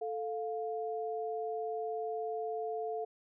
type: tone pair together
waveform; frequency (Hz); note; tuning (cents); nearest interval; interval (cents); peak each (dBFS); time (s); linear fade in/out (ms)
sine; 440 / 703.5; A4 / F5; 0 / +12; minor sixth; 812; -36 / -38; 0.01-3.05; 10
effects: none